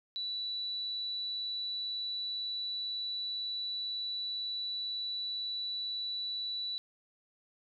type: tone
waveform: sine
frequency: 3951 Hz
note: B7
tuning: in tune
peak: -34 dBFS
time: 0.16-6.78 s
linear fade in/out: 0 ms
effects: none